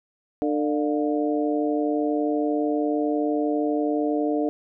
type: harmonic tone with a mistuned harmonic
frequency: 149.5 Hz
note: D3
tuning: 31 cents sharp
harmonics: 2 / 3 / 4 / 5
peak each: -23 / -27 / -29 / -31 dBFS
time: 0.42-4.49 s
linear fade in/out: 0 ms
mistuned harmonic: 5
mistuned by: -88 cents
effects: none